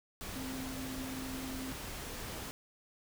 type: tone in noise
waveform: sine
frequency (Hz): 261.6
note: C4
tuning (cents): 0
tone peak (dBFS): -40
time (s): 0.36-1.72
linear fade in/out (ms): 0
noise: pink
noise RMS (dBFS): -43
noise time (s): 0.21-2.51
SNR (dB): 0
effects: none